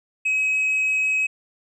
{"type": "tone with tanh clipping", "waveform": "sine", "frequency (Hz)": 2549, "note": "D#7", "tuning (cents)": 41, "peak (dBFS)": -19, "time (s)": [0.25, 1.27], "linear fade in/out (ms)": 10, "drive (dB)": 1, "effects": []}